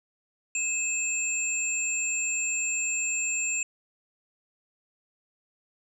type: tone pair together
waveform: sine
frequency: 2608 / 7360 Hz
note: E7 / A#8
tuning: -19 / -23 cents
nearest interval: octave + tritone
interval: 1796 cents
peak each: -29 / -28 dBFS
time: 0.55-3.63 s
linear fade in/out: 2 ms
effects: none